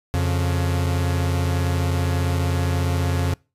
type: tone pair together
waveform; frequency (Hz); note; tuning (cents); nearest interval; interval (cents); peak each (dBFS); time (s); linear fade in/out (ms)
45% pulse; 88.4 / 140.13; F2 / C#3; +22 / +19; minor sixth; 797; -20 / -25; 0.14-3.34; 0
effects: noise-tail reverb RT60 0.3 s tail -25 dB re dry + resampled to 32000 Hz